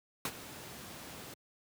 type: noise with ADSR envelope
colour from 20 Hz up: pink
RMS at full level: -33 dBFS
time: 0.25-1.34 s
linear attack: 3 ms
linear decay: 52 ms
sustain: -14 dB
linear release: 3 ms
effects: high-pass 100 Hz 12 dB/octave